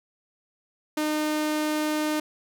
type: tone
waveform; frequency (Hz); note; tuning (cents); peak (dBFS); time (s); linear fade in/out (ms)
sawtooth; 305.1; D#4; -34; -20; 0.97-2.2; 5
effects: none